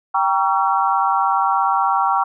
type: chord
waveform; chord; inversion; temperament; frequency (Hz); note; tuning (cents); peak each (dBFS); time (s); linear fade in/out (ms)
sine; G diminished seventh; none; just; 784 / 940.8 / 1128.9 / 1354.7; G5 / Bb5 / Db6 / Fb6; 0 / +16 / +31 / +47; -19 / -20 / -20 / -22; 0.14-2.24; 10
effects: none